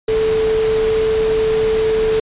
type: tone in noise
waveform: sine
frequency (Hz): 440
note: A4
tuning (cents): 0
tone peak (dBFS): -13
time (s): 0.08-2.2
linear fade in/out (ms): 5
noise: pink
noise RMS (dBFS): -26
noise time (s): 0.08-2.2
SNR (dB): +10
effects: resampled to 8000 Hz